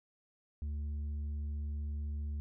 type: tone with tanh clipping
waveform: triangle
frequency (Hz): 73.7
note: D2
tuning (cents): +7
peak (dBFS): -36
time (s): 0.62-2.4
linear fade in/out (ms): 0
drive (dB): 9
effects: none